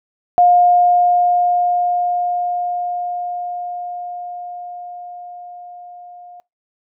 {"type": "tone with level ramp", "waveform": "sine", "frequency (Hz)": 710, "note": "F5", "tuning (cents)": 28, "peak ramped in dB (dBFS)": [-7, -36], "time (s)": [0.38, 6.4], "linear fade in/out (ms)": 0, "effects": ["noise-tail reverb RT60 0.2 s tail -22 dB re dry"]}